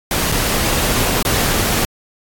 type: noise with dropouts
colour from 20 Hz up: pink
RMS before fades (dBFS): -17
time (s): 0.11-1.85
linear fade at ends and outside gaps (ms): 1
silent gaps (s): 0.318-0.322 / 1.227-1.25
effects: AAC 64 kbps